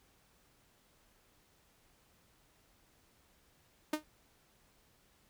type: tone with exponential decay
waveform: sawtooth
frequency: 306.1 Hz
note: D#4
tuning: 28 cents flat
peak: -24 dBFS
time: 3.93-4.04 s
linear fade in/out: 5 ms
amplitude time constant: 22 ms
effects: pink hiss -69 dBFS RMS until 5.29 s